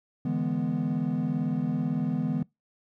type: chord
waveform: triangle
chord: E dominant seventh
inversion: third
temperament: equal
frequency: 146.83 / 164.81 / 207.7 / 246.9 Hz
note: D3 / E3 / G#3 / B3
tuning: 0 / 0 / 0 / 0 cents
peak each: -30 / -28 / -30 / -27 dBFS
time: 0.25-2.43 s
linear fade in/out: 5 ms
effects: noise-tail reverb RT60 0.2 s tail -25 dB re dry + tanh soft clip ceiling -16 dBFS